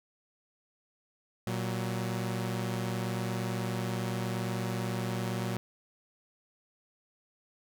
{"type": "tone pair together", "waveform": "sawtooth", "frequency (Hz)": [117.8, 187.14], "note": ["A#2", "F#3"], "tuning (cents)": [19, 20], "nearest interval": "minor sixth", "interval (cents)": 801, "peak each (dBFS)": [-29, -31], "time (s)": [1.47, 5.57], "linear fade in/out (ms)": 0, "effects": []}